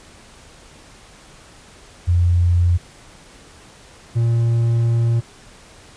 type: tone pair in turn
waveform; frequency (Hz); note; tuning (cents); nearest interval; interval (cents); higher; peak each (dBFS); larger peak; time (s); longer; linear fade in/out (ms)
sine / triangle; 87.31 / 116.54; F2 / A#2; 0 / 0; perfect fourth; 500; second; -12; neither; 2.07-2.78 / 4.15-5.21; second; 20
effects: pink hiss -45 dBFS RMS until 5.96 s + resampled to 22050 Hz